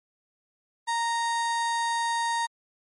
35% pulse tone, 930 Hz, A#5, 4 cents flat, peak -23 dBFS, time 0.87-2.47 s, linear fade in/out 20 ms, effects MP3 48 kbps

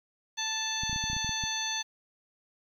harmonic tone, 880 Hz, A5, in tune, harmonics 1 / 2 / 3 / 4 / 5 / 7, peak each -39 / -38 / -40 / -35 / -38 / -35 dBFS, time 0.37-1.83 s, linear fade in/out 20 ms
clicks, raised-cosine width 5 ms, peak -26 dBFS, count 11, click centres 0.835 / 0.896 / 0.93 / 0.961 / 1.04 / 1.1 / 1.132 / 1.166 / 1.246 / 1.293 / 1.438 s
effects 10-bit

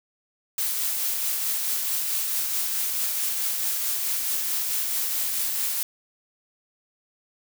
blue noise with tremolo, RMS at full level -25 dBFS, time 0.58-5.83 s, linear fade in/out 2 ms, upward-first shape triangle, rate 4.6 Hz, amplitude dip 30%, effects none

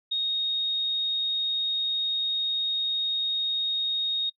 sine tone, 3729 Hz, A#7, in tune, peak -24 dBFS, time 0.11-4.3 s, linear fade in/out 10 ms, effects noise-tail reverb RT60 0.1 s tail -26 dB re dry

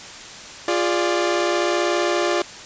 sawtooth chord, D diminished, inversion first, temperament equal with one note detuned, 349.2 / 409.8 / 587.3 Hz, F4 / Ab4 / D5, 0 / -23 / 0 cents, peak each -17 / -22 / -19 dBFS, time 0.68-2.42 s, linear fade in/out 2 ms, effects white hiss -37 dBFS RMS until 2.65 s + resampled to 16000 Hz

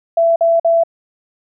sine tone bursts, 668 Hz, E5, 23 cents sharp, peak -9 dBFS, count 3, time 0.17-0.836 s, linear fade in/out 5 ms, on 190 ms, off 48 ms, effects none

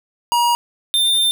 square tone pair in turn, 953 / 3598 Hz, A#5 / A7, +38 / +38 cents, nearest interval octave + major seventh, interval 2300 cents, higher second, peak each -14 dBFS, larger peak neither, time 0.32-0.55 / 0.94-1.31 s, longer second, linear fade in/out 0 ms, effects none

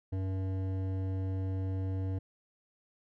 triangle tone with hard clipping, 94.9 Hz, F#2, 44 cents sharp, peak -33 dBFS, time 0.12-2.19 s, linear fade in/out 10 ms, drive 16 dB, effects none

